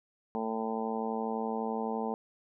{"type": "harmonic tone", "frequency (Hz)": 111.8, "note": "A2", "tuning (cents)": 28, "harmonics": [2, 3, 4, 5, 6, 7, 8, 9], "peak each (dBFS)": [-35, -46, -36, -43, -44, -38, -40, -45], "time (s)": [0.35, 2.14], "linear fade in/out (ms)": 0, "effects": []}